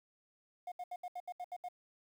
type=tone bursts; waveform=triangle; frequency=718 Hz; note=F5; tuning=48 cents sharp; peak=-37 dBFS; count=9; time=0.67-1.686 s; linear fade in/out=5 ms; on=48 ms; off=73 ms; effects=tanh soft clip ceiling -33 dBFS + 11-bit